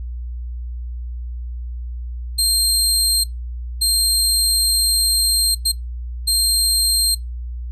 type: tone bursts at uneven times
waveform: 25% pulse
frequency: 4186 Hz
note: C8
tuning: in tune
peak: -10 dBFS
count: 4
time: 2.38-3.24 / 3.81-5.55 / 5.65-5.72 / 6.27-7.15 s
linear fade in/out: 10 ms
effects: noise-tail reverb RT60 0.2 s tail -23 dB re dry + added 60 Hz sine -25 dBFS peak until 7.71 s